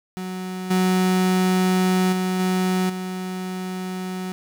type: tone with level steps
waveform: 35% pulse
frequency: 185 Hz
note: F#3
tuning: in tune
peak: -26 / -15 / -19 / -17 / -25 dBFS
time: 0.17-4.32 s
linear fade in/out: 0 ms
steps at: 0.7 / 2.12 / 2.39 / 2.89 s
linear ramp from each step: 10 ms
effects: none